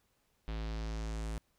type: tone with low-pass filter sweep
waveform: square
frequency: 54.6 Hz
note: A1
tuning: 13 cents flat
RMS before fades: -38 dBFS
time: 0.48-1.38 s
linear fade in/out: 0 ms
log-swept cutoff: 3600 to 9600 Hz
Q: 1.7
effects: pink hiss -75 dBFS RMS until 1.58 s